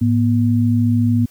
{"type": "tone pair together", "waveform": "sine", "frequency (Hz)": [107.3, 240.9], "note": ["A2", "B3"], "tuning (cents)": [-43, -43], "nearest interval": "octave + major second", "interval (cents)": 1400, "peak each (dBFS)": -15, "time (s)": [0.01, 1.26], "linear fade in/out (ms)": 10, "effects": ["white hiss -52 dBFS RMS until 1.3 s"]}